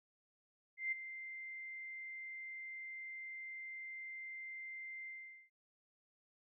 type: tone with ADSR envelope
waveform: sine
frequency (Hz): 2088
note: C7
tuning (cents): -4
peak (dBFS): -33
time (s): 0.77-5.5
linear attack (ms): 150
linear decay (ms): 12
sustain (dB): -12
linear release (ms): 430
effects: none